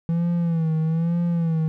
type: tone with vibrato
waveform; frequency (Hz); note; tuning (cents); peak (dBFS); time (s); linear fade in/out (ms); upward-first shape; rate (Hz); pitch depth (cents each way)
triangle; 165.3; E3; +5; -17; 0.09-1.68; 0; sine; 1.1; 74
effects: none